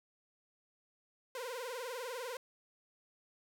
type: tone with vibrato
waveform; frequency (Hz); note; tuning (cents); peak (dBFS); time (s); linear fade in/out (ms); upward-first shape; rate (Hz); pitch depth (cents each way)
sawtooth; 493.5; B4; -1; -36; 1.35-2.37; 2; triangle; 20; 160
effects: none